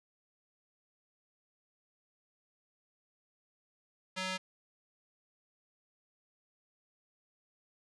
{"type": "tone with band-pass filter", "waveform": "square", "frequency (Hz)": 186.8, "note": "F#3", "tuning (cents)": 17, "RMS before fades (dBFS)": -37, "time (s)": [4.16, 4.38], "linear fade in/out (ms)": 20, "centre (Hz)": 3100, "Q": 0.74, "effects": ["resampled to 24000 Hz"]}